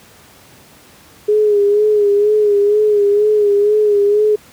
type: tone with vibrato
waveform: sine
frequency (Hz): 415.3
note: G#4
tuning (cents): 0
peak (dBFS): -9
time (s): 1.28-4.36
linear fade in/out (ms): 10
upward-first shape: sine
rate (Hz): 2.1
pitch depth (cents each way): 47
effects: pink hiss -44 dBFS RMS until 4.52 s + high-pass 80 Hz 12 dB/octave